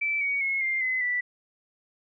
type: tone with pitch steps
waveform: sine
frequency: 2322 / 2247 / 2174 / 2104 / 2035 / 1969.6 Hz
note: D7 / C#7 / C#7 / C7 / C7 / B6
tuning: -20 / +23 / -34 / +9 / -49 / -5 cents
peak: -24 dBFS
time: 0.01-1.21 s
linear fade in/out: 10 ms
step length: 200 ms
effects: none